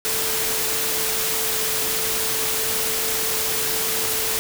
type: tone in noise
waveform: sine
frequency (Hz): 442.4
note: A4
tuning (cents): +9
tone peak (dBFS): -32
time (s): 0.05-4.39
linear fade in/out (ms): 0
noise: white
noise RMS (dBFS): -23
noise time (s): 0.05-4.39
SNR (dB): -12
effects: none